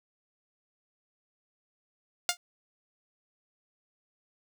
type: tone with exponential decay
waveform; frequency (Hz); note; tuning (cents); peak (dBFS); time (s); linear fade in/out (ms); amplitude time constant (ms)
5% pulse; 706; F5; +19; -9; 2.29-2.37; 1; 17
effects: none